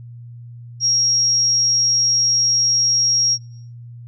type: tone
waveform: sine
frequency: 5600 Hz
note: F8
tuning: 4 cents sharp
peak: -14 dBFS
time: 0.8-3.38 s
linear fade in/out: 50 ms
effects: noise-tail reverb RT60 0.6 s tail -22 dB re dry + added 119 Hz sine -34 dBFS peak until 4.07 s